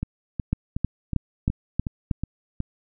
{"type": "two click trains", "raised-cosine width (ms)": 5, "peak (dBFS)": [-14, -9], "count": [8, 6], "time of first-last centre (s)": [[0.03, 2.604], [0.53, 2.112]], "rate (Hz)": [2.72, 3.16], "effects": []}